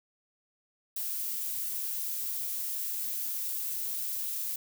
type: noise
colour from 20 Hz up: violet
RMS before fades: -34 dBFS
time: 0.96-4.56 s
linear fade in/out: 5 ms
effects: none